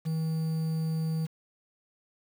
triangle tone with quantisation, 160 Hz, D#3, 49 cents sharp, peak -25 dBFS, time 0.05-1.27 s, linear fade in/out 20 ms, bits 8, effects none

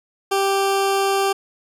20% pulse tone, 392 Hz, G4, in tune, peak -12 dBFS, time 0.31-1.33 s, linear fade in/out 10 ms, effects resampled to 32000 Hz

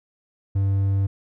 triangle tone, 98 Hz, G2, in tune, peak -16 dBFS, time 0.55-1.07 s, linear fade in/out 10 ms, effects none

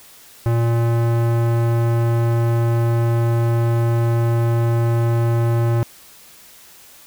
square tone with low-pass filter, 116.54 Hz, A#2, in tune, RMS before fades -17 dBFS, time 0.46-5.83 s, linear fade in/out 0 ms, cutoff 1400 Hz, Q 0.62, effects white hiss -45 dBFS RMS until 7.06 s

